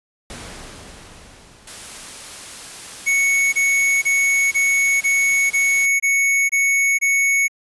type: noise with exponential decay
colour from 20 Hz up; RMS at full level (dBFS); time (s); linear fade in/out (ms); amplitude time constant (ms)
pink; -33; 0.3-4.03; 1; 810
type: noise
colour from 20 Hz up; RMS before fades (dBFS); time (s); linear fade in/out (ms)
white; -35; 1.67-5.86; 5
type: tone bursts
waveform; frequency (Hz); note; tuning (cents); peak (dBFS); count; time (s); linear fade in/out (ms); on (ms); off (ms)
square; 2217; C#7; 0; -15; 9; 3.06-7.482; 20; 470; 24
effects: resampled to 24000 Hz